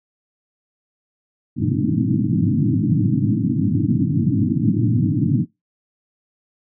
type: band-pass noise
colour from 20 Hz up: pink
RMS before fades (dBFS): -18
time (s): 1.56-5.46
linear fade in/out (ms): 50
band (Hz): 100 to 320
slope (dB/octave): 96
effects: noise-tail reverb RT60 0.2 s tail -23 dB re dry

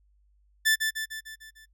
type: tone with echo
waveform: sawtooth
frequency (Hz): 1760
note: A6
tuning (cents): 0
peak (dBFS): -16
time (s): 0.65-0.76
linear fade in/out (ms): 20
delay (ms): 150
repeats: 6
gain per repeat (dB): -5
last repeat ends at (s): 1.66
effects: noise-tail reverb RT60 0.1 s tail -25 dB re dry + added 50 Hz sine -61 dBFS peak until 1.73 s

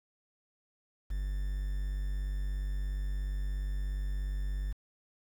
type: tone with quantisation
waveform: triangle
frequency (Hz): 48.51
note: G1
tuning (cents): -17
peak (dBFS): -29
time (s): 1.1-4.73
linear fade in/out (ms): 10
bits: 9
effects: none

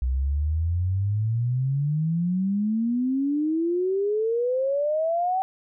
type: exponential sweep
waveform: sine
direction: up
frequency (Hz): 61.74 to 769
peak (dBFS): -21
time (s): 0.02-5.42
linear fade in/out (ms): 0
effects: none

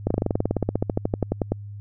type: slowing click train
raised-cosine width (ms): 2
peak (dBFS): -8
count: 24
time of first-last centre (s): 0.07-1.52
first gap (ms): 35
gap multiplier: 1.05
effects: added 102 Hz sine -34 dBFS peak until 1.8 s

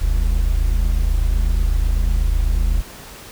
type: tone pair together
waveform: triangle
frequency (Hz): 41.24 / 69.3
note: E1 / C#2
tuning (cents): +2 / 0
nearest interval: major sixth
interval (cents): 898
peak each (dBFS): -13 / -19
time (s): 0.01-2.82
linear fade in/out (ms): 10
effects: pink hiss -38 dBFS RMS until 3.31 s

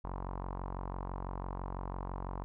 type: tone with low-pass filter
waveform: sawtooth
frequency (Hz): 46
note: F#1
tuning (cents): -9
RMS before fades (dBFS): -40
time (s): 0.04-2.44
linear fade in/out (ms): 0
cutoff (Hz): 1000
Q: 4.5
effects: none

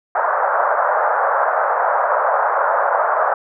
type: band-pass noise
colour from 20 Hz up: pink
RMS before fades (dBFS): -17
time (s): 0.15-3.34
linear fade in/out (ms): 5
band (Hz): 550 to 1500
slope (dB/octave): 48
effects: none

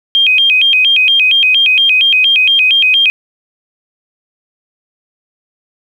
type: tone with vibrato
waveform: sine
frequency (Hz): 2835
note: F7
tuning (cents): +25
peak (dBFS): -6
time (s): 0.15-3.1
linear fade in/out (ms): 0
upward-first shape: square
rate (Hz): 4.3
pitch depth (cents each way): 210
effects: 7-bit

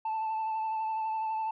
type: tone with vibrato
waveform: sine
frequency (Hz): 880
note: A5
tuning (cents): 0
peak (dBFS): -27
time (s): 0.05-1.51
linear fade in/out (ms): 5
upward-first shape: triangle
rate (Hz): 12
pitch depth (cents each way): 25
effects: tanh soft clip ceiling -28 dBFS

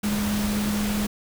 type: tone in noise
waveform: sine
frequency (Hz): 207.7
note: G#3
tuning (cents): 0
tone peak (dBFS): -23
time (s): 0.03-1.07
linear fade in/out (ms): 10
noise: pink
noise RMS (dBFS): -30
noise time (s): 0.03-1.07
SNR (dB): +4
effects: none

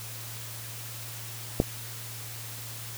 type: clicks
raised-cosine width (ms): 2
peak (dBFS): -7 / -26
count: 2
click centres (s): 1.601 / 1.617
effects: added 114 Hz sine -42 dBFS peak until 2.97 s + white hiss -41 dBFS RMS until 2.97 s

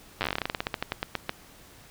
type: slowing click train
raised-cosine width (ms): 0.3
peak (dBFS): -11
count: 23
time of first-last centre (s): 0.21-1.294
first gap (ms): 9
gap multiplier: 1.14
effects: pink hiss -52 dBFS RMS until 1.9 s

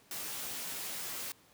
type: noise with comb filter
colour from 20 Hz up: white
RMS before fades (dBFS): -40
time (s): 0.11-1.32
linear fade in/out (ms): 2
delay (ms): 16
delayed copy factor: +0.75
effects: pink hiss -63 dBFS RMS until 1.53 s + high-pass 100 Hz 12 dB/octave

